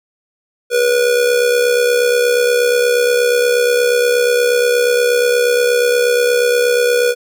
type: tone with amplitude modulation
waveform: square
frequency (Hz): 485.6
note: B4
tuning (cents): -29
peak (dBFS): -9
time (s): 0.7-7.15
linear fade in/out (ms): 50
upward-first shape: sine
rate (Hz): 68.4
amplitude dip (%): 55
effects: none